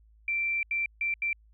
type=tone bursts at uneven times; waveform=sine; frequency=2349 Hz; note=D7; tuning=in tune; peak=-26 dBFS; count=4; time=0.28-0.63 / 0.71-0.86 / 1.01-1.14 / 1.22-1.33 s; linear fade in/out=2 ms; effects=added 54 Hz sine -56 dBFS peak until 1.53 s